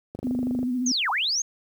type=click train; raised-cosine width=2 ms; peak=-20 dBFS; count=13; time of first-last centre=0.15-0.63 s; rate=25 Hz
type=tone with vibrato; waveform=sine; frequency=250 Hz; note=B3; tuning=21 cents sharp; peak=-23 dBFS; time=0.24-0.92 s; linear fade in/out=5 ms; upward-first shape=sine; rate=14 Hz; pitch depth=46 cents each way
type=linear two-way sweep; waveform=sine; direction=down then up; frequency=6645 to 757 to 6645 Hz; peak=-22 dBFS; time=0.86-1.42 s; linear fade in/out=5 ms; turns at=1.1 s
effects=high-pass 80 Hz 12 dB/octave + 9-bit